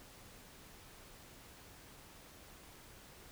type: silence
effects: pink hiss -57 dBFS RMS until 3.31 s